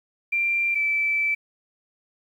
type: tone pair in turn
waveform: sine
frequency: 2369 / 2320 Hz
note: D7 / D7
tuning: +14 / -22 cents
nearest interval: unison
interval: 36 cents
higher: first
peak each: -20 dBFS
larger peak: neither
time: 0.32-0.75 / 0.75-1.35 s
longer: second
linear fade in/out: 10 ms
effects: 9-bit